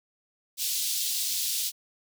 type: high-pass noise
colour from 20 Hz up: pink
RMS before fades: -29 dBFS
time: 0.57-1.72 s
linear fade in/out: 50 ms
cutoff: 3600 Hz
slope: 24 dB/octave
effects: none